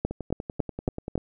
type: two click trains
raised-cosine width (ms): 2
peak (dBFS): -11 / -19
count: 5 / 12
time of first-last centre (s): 0.05-1.155 / 0.11-1.178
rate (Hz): 3.62 / 10.3
effects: none